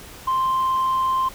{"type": "tone", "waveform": "sine", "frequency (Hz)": 1046.5, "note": "C6", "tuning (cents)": 0, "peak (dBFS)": -16, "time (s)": [0.27, 1.29], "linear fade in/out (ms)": 10, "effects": ["tanh soft clip ceiling -16 dBFS", "pink hiss -41 dBFS RMS until 1.34 s"]}